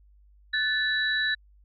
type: tone cluster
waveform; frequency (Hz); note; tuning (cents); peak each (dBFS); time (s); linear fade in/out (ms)
sine; 1506 / 1747 / 3917; F#6 / A6 / B7; +30 / -13 / -15; -33 / -25 / -29; 0.53-1.35; 10
effects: added 50 Hz sine -54 dBFS peak until 1.64 s